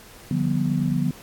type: chord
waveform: sine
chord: G dominant seventh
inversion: second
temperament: just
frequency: 147 / 176.4 / 196 / 245 Hz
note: D3 / F3 / G3 / B3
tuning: +2 / +18 / 0 / -14 cents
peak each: -24 / -25 / -29 / -25 dBFS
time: 0.31-1.11 s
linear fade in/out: 2 ms
effects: pink hiss -46 dBFS RMS until 1.22 s + AAC 64 kbps